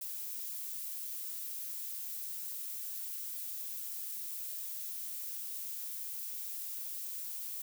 violet noise, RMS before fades -41 dBFS, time 0.01-7.62 s, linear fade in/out 5 ms, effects none

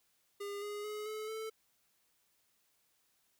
square tone with pitch steps, 405.1 / 413.6 / 422.3 / 431.2 / 440.2 Hz, G#4 / G#4 / G#4 / A4 / A4, -43 / -7 / +29 / -35 / +1 cents, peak -40 dBFS, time 0.4-1.5 s, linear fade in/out 10 ms, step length 220 ms, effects white hiss -75 dBFS RMS until 3.39 s

